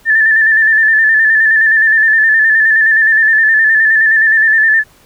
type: tone with vibrato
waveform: sine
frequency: 1766 Hz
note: A6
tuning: 6 cents sharp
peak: -6 dBFS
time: 0.05-4.84 s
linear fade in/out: 50 ms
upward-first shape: square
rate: 9.6 Hz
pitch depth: 35 cents each way
effects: pink hiss -47 dBFS RMS until 5.05 s